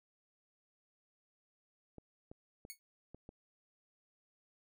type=clicks; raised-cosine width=2 ms; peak=-37 dBFS; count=5; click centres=1.983 / 2.315 / 2.651 / 3.146 / 3.291 s
type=tone with exponential decay; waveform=5% pulse; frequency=2217 Hz; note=C#7; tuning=in tune; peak=-32 dBFS; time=2.7-2.79 s; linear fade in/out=0 ms; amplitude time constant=18 ms
effects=none